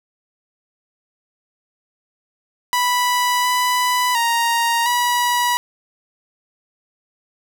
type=tone with pitch steps; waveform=sawtooth; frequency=986 / 993 / 933 / 972 Hz; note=B5 / B5 / A#5 / B5; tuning=-3 / +9 / +1 / -28 cents; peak=-12 dBFS; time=2.73-5.57 s; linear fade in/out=0 ms; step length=710 ms; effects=none